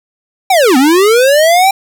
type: linear two-way sweep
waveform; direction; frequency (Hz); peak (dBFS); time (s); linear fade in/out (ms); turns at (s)
square; down then up; 794 to 246.9 to 794; -6; 0.5-1.71; 5; 0.77
effects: none